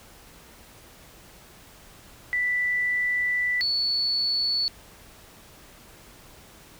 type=tone pair in turn; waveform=sine; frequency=1976 / 4436 Hz; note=B6 / C#8; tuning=0 / 0 cents; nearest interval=octave + major second; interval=1400 cents; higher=second; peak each=-22 dBFS; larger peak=neither; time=2.33-3.61 / 3.61-4.68 s; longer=first; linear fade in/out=0 ms; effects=pink hiss -50 dBFS RMS until 6.79 s